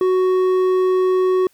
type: tone with hard clipping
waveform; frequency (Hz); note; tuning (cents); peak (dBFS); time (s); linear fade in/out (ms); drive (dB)
sine; 370.9; F#4; +4; -15; 0.01-1.47; 2; 6
effects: white hiss -59 dBFS RMS until 1.53 s